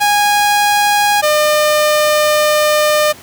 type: tone pair in turn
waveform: sawtooth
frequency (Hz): 824 / 603.7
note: G#5 / D5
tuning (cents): -14 / +48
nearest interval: perfect fourth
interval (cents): 538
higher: first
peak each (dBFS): -6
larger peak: neither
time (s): 0-1.22 / 1.22-3.13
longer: second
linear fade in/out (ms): 20
effects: pink hiss -37 dBFS RMS until 3.22 s + high-pass 80 Hz 12 dB/octave